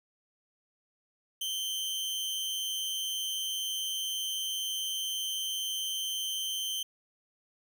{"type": "tone with amplitude modulation", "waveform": "sawtooth", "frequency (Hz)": 3099, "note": "G7", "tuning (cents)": -21, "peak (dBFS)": -26, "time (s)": [1.41, 6.83], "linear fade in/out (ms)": 5, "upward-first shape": "sine", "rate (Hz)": 180, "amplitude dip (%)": 55, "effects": []}